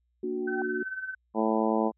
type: tone with exponential growth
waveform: sine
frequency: 773 Hz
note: G5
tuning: 24 cents flat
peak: -31 dBFS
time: 0.23-0.62 s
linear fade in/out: 1 ms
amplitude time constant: 84 ms
type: chord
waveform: sine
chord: Bb augmented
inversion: none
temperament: equal with one note detuned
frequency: 233.1 / 293.7 / 367 Hz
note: Bb3 / D4 / F#4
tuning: 0 / 0 / -14 cents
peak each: -36 / -36 / -30 dBFS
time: 0.23-0.83 s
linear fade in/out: 5 ms
type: tone with tremolo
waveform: sine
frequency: 1527 Hz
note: G6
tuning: 46 cents flat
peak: -30 dBFS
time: 0.47-1.15 s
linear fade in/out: 10 ms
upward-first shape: sine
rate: 18 Hz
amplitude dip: 65%
type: harmonic tone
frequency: 110.4 Hz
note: A2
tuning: 6 cents sharp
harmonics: 2 / 3 / 4 / 5 / 6 / 7 / 8 / 9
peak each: -28 / -30 / -31 / -32 / -33 / -33 / -34 / -35 dBFS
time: 1.34-1.92 s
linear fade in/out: 50 ms
effects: added 60 Hz sine -70 dBFS peak until 1.97 s